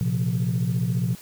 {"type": "chord", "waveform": "sine", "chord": "Bb suspended second", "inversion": "none", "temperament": "just", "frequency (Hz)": [116.54, 131.11, 174.81], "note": ["Bb2", "C3", "F3"], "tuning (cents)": [0, 4, 2], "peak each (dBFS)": -24, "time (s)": [0.01, 1.15], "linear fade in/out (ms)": 0, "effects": ["tanh soft clip ceiling -16 dBFS", "white hiss -46 dBFS RMS until 1.21 s"]}